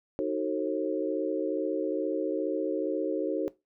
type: chord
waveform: sine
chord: D# diminished seventh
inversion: none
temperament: just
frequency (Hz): 311.1 / 373.4 / 448 / 537.6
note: D#4 / F#4 / A4 / C5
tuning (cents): 0 / +16 / +31 / +47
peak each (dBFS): -32 / -32 / -32 / -32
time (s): 0.19-3.48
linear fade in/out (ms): 0
effects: noise-tail reverb RT60 0.2 s tail -18 dB re dry